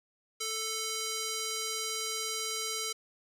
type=tone with band-pass filter; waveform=square; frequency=441 Hz; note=A4; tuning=4 cents sharp; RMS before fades=-35 dBFS; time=0.4-2.93 s; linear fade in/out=10 ms; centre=6200 Hz; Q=1.1; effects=none